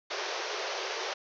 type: band-pass noise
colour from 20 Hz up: pink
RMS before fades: -35 dBFS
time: 0.1-1.14 s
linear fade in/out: 10 ms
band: 360 to 6200 Hz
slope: 96 dB/octave
effects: none

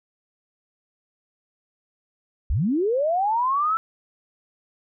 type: linear sweep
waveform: sine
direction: up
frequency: 44.86 to 1338 Hz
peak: -19 dBFS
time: 2.5-3.77 s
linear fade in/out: 0 ms
effects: none

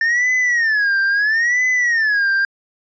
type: tone with vibrato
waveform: triangle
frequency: 1785 Hz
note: A6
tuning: 24 cents sharp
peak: -12 dBFS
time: 0.01-2.45 s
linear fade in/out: 2 ms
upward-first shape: sine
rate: 0.75 Hz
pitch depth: 210 cents each way
effects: resampled to 16000 Hz

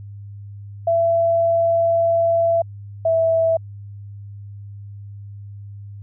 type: tone pair in turn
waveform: sine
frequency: 670 / 655.5 Hz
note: E5 / E5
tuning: +28 / -10 cents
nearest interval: unison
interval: 38 cents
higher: first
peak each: -14 dBFS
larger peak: neither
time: 0.87-2.62 / 3.05-3.57 s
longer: first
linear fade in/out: 5 ms
effects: added 101 Hz sine -33 dBFS peak until 6.02 s

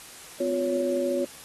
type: tone cluster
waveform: sine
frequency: 254.9 / 354.7 / 559 Hz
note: C4 / F4 / C#5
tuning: -45 / +27 / +14 cents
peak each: -30 / -28 / -26 dBFS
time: 0.4-1.25 s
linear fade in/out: 5 ms
effects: white hiss -45 dBFS RMS until 1.44 s + AAC 32 kbps

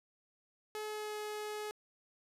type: tone with pitch glide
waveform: sawtooth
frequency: 426.9 to 422.7 Hz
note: G#4 to G#4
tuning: +48 to +31 cents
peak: -35 dBFS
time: 0.75-1.71 s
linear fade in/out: 0 ms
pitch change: -17 cents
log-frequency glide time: 0.85-1.17 s
effects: resampled to 32000 Hz

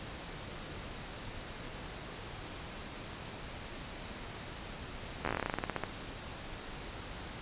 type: slowing click train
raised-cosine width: 0.5 ms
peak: -17 dBFS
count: 18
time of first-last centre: 5.25-5.837 s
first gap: 12 ms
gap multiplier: 1.12
effects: pink hiss -44 dBFS RMS until 7.41 s + resampled to 8000 Hz

